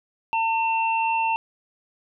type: tone pair together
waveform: sine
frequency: 901 / 2700 Hz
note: A5 / E7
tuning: +41 / +41 cents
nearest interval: octave + perfect fifth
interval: 1900 cents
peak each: -21 / -26 dBFS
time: 0.33-1.36 s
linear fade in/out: 0 ms
effects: none